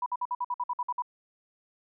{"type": "tone bursts", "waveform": "sine", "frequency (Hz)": 982, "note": "B5", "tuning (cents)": -10, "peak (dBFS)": -27, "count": 11, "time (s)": [0.02, 1.022], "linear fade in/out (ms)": 5, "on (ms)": 42, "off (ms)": 54, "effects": []}